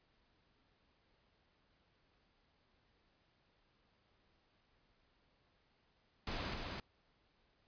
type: noise with echo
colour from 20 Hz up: pink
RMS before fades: -41 dBFS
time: 6.27-6.54 s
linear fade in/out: 2 ms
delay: 260 ms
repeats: 1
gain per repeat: -3 dB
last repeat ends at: 6.8 s
effects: pink hiss -75 dBFS RMS until 7.67 s + resampled to 11025 Hz